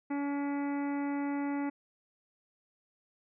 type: harmonic tone with a mistuned harmonic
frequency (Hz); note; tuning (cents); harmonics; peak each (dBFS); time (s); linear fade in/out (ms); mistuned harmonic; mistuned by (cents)
284.1; C#4; +43; 1 / 2 / 3 / 4 / 5 / 6 / 7 / 8 / 9; -31 / -45 / -41 / -50 / -49 / -56 / -48 / -54 / -59; 0.1-1.7; 10; 6; -25
effects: none